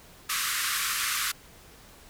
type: band-pass noise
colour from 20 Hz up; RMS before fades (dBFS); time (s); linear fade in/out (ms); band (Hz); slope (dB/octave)
pink; -29; 0.29-1.32; 10; 1100 to 15000; 96
effects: pink hiss -52 dBFS RMS until 2.09 s